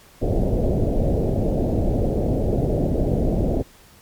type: low-pass noise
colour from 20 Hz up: pink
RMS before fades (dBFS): -20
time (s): 0.21-3.63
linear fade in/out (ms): 20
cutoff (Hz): 660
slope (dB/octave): 48
effects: pink hiss -50 dBFS RMS until 4.01 s + MP3 96 kbps